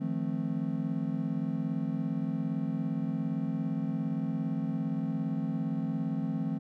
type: chord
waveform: triangle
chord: F dominant seventh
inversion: third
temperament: just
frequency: 157.15 / 174.61 / 218.3 / 261.9 Hz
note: Eb3 / F3 / A3 / C4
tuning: +18 / 0 / -13 / +2 cents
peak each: -33 dBFS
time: 0-6.59 s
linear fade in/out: 20 ms
effects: none